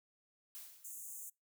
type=noise with exponential decay; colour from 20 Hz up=blue; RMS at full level=-47 dBFS; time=0.55-1.2 s; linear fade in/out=0 ms; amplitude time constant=140 ms
type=high-pass noise; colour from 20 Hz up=pink; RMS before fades=-48 dBFS; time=0.84-1.3 s; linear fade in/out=10 ms; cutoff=6500 Hz; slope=96 dB/octave
effects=noise-tail reverb RT60 0.2 s tail -24 dB re dry